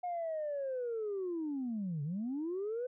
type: linear two-way sweep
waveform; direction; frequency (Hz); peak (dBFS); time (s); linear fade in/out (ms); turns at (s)
sine; down then up; 723 to 138.59 to 509; -33; 0.03-2.87; 10; 2.03
effects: tanh soft clip ceiling -31 dBFS